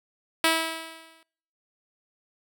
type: tone with exponential decay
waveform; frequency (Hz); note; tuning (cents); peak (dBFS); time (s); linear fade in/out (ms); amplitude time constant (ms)
5% pulse; 324.9; E4; -25; -6; 0.44-1.23; 1; 170
effects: noise-tail reverb RT60 0.7 s tail -26 dB re dry